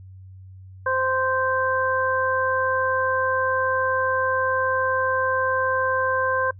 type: harmonic tone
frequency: 521 Hz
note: C5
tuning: 7 cents flat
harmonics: 1 / 2 / 3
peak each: -24 / -24 / -24 dBFS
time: 0.86-6.51 s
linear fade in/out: 5 ms
effects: noise-tail reverb RT60 0.1 s tail -25 dB re dry + added 94 Hz sine -40 dBFS peak until 6.59 s